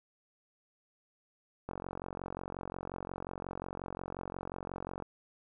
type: click train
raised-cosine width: 1 ms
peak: -25 dBFS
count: 153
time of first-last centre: 1.69-5.023 s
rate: 45.6 Hz
effects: none